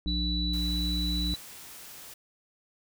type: harmonic tone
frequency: 59.2 Hz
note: A#1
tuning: 27 cents sharp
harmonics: 1 / 3 / 5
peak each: -29 / -34 / -36 dBFS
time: 0.06-1.34 s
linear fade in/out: 0 ms
type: tone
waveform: sine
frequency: 3951 Hz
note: B7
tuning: in tune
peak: -31 dBFS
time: 0.07-1.36 s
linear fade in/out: 10 ms
type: noise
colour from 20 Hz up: white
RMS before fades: -46 dBFS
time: 0.53-2.14 s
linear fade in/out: 5 ms
effects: none